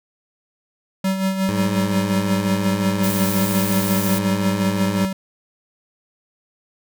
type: tone with tremolo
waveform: square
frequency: 191.1 Hz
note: G3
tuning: 44 cents flat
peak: -17 dBFS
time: 1.04-5.13 s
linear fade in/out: 5 ms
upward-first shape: sine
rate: 5.6 Hz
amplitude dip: 55%
type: tone with pitch glide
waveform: 15% pulse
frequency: 103.83 to 102.76 Hz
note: G#2 to G#2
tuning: 0 to -18 cents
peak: -16 dBFS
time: 1.49-5.05 s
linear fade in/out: 0 ms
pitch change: -18 cents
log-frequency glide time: 1.8-1.99 s
type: noise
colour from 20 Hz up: blue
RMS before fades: -27 dBFS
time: 3.03-4.19 s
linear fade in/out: 10 ms
effects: none